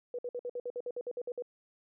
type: tone bursts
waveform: sine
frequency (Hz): 488.5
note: B4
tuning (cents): -19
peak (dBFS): -34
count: 13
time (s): 0.14-1.423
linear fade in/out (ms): 2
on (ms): 47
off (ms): 56
effects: none